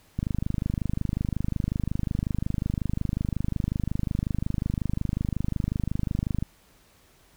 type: click train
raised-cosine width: 5 ms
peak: -14 dBFS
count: 160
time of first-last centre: 0.19-6.425 s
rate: 25.5 Hz
effects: pink hiss -59 dBFS RMS until 7.36 s

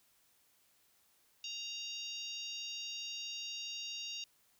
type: harmonic tone with a mistuned harmonic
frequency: 932.3 Hz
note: A#5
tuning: in tune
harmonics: 3 / 4 / 5 / 6 / 7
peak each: -44 / -46 / -48 / -50 / -51 dBFS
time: 1.44-4.24 s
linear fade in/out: 2 ms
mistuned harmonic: 7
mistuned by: +18 cents
effects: white hiss -71 dBFS RMS until 4.59 s

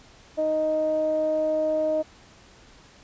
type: tone with low-pass filter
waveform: sawtooth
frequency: 311.1 Hz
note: D#4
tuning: in tune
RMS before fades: -24 dBFS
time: 0.37-2.03 s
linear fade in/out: 20 ms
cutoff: 630 Hz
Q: 7.5
effects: pink hiss -52 dBFS RMS until 3.03 s + resampled to 16000 Hz

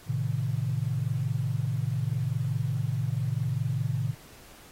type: chord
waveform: sine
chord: A diminished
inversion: none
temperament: equal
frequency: 110 / 130.81 / 155.56 Hz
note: A2 / C3 / Eb3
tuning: 0 / 0 / 0 cents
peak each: -30 / -29 / -32 dBFS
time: 0.06-4.15 s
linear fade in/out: 50 ms
effects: pink hiss -52 dBFS RMS until 4.71 s + AAC 48 kbps

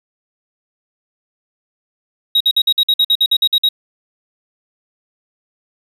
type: tone bursts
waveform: triangle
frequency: 3806 Hz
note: A#7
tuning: 35 cents sharp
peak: -8 dBFS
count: 13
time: 2.35-3.689 s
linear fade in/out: 5 ms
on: 55 ms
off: 52 ms
effects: none

